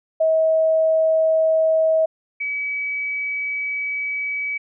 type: tone pair in turn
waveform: sine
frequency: 640 / 2281 Hz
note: D#5 / C#7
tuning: +49 / +49 cents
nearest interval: octave + minor seventh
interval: 2200 cents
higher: second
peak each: -14 / -22 dBFS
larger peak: first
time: 0.2-2.06 / 2.4-4.58 s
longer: second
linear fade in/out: 10 ms
effects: none